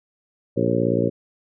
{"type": "harmonic tone with a mistuned harmonic", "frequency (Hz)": 58.27, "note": "A#1", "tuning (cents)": 0, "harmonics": [2, 3, 4, 5, 6, 7, 8, 9], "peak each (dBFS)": [-26, -26, -26, -26, -26, -26, -26, -26], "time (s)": [0.56, 1.1], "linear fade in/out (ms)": 20, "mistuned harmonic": 9, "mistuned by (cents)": 64, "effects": []}